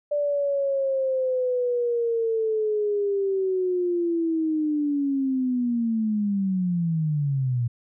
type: linear sweep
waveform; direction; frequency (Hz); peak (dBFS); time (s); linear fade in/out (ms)
sine; down; 587.3 to 116.54; -21; 0.11-7.68; 10
effects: none